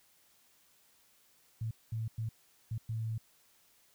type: tone bursts at uneven times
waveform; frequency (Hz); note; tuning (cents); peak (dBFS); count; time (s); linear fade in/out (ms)
sine; 111.9; A2; +30; -33; 5; 1.61-1.71 / 1.92-2.08 / 2.18-2.29 / 2.71-2.78 / 2.89-3.18; 5
effects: white hiss -67 dBFS RMS until 3.94 s